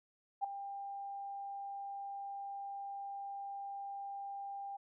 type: tone with ADSR envelope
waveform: sine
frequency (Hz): 796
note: G5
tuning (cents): +26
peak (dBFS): -29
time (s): 0.41-4.77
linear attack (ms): 31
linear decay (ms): 6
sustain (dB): -12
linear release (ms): 10
effects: none